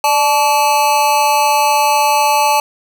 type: tone with amplitude modulation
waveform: square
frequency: 868 Hz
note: A5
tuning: 24 cents flat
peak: -7 dBFS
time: 0.04-2.6 s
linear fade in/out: 2 ms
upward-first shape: sine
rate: 276 Hz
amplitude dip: 85%
effects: none